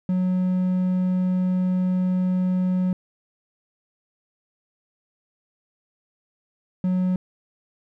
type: tone pair in turn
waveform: triangle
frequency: 183.5 / 183.5 Hz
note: F#3 / F#3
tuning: -14 / -14 cents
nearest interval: unison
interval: 0 cents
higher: neither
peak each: -17 / -17 dBFS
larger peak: neither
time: 0.09-2.93 / 6.84-7.16 s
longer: first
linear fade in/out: 2 ms
effects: none